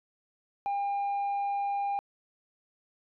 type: tone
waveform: sine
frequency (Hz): 803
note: G5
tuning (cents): +41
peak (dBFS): -25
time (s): 0.66-1.99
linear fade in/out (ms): 0
effects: tanh soft clip ceiling -27 dBFS